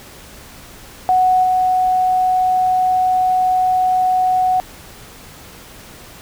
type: tone with level steps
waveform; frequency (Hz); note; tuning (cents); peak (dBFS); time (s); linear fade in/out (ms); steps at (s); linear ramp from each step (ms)
sine; 740; F#5; 0; -10 / -12; 1.09-4.6; 0; 1.43; 10
effects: pink hiss -39 dBFS RMS until 6.21 s